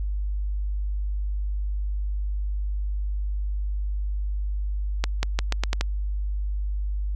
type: accelerating click train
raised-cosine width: 0.2 ms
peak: -7 dBFS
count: 7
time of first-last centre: 5.04-5.81 s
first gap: 190 ms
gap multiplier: 0.84
effects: added 50 Hz sine -24 dBFS peak until 7.15 s